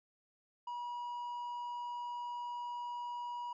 triangle tone, 965 Hz, B5, 40 cents flat, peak -37 dBFS, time 0.67-3.53 s, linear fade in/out 5 ms, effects resampled to 16000 Hz

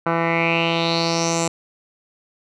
10% pulse tone with low-pass filter sweep, 166.8 Hz, E3, 21 cents sharp, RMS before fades -20 dBFS, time 0.06-1.48 s, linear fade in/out 5 ms, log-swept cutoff 1500 to 7700 Hz, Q 5.3, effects none

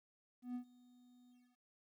triangle tone with ADSR envelope, 246.9 Hz, B3, in tune, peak -37 dBFS, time 0.42-1.59 s, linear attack 130 ms, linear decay 92 ms, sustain -24 dB, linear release 280 ms, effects 13-bit

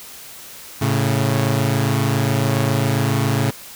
sawtooth tone pair together, 110 / 137.29 Hz, A2 / C#3, 0 / -16 cents, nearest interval major third, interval 384 cents, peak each -15 dBFS, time 0.81-3.51 s, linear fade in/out 10 ms, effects white hiss -38 dBFS RMS until 3.75 s

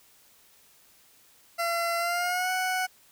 20% pulse tone with pitch glide, 680 to 741.5 Hz, F5 to F#5, -46 to +4 cents, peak -21 dBFS, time 1.58-2.87 s, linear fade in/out 20 ms, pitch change +150 cents, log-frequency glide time 1.98-2.51 s, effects white hiss -59 dBFS RMS until 3.11 s

